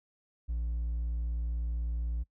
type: tone with hard clipping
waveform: sine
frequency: 58 Hz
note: A#1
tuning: 8 cents flat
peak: -31 dBFS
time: 0.48-2.24 s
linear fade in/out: 20 ms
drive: 2 dB
effects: noise-tail reverb RT60 0.1 s tail -24 dB re dry